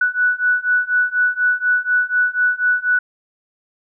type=beating tone pair; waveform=sine; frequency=1478 / 1482.1 Hz; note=F#6 / F#6; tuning=-2 / +2 cents; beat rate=4.1 Hz; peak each=-18 / -17 dBFS; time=0.01-2.99 s; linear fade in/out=5 ms; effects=none